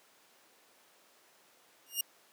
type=tone with exponential growth; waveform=10% pulse; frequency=2835 Hz; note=F7; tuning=25 cents sharp; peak=-18 dBFS; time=1.86-2.01 s; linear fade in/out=5 ms; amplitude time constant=31 ms; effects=pink hiss -63 dBFS RMS until 2.32 s + high-pass 400 Hz 12 dB/octave